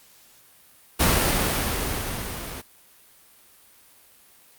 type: noise with level ramp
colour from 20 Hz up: pink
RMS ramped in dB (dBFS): -18 to -35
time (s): 0.99-2.62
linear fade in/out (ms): 20
effects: white hiss -54 dBFS RMS until 4.58 s + Opus 48 kbps